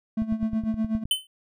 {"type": "tone with tremolo", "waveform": "triangle", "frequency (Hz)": 220.6, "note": "A3", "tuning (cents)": 5, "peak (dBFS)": -19, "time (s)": [0.17, 1.04], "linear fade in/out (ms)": 5, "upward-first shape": "sine", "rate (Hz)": 8.1, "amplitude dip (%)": 80}
{"type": "click train", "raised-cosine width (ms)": 5, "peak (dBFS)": -22, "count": 9, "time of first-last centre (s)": [0.22, 1.055], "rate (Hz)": 9.58}
{"type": "tone with exponential decay", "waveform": "square", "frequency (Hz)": 3050, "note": "G7", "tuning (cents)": -48, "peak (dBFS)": -17, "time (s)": [1.11, 1.27], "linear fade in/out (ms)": 2, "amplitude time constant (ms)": 33}
{"effects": []}